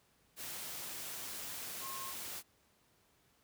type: tone in noise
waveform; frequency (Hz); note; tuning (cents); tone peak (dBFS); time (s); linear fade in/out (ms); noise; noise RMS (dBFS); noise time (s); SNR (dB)
sine; 1073; C6; +43; -45; 1.8-2.14; 50; white; -44; 0.36-2.43; -4
effects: pink hiss -71 dBFS RMS until 3.43 s + high-pass 60 Hz 12 dB/octave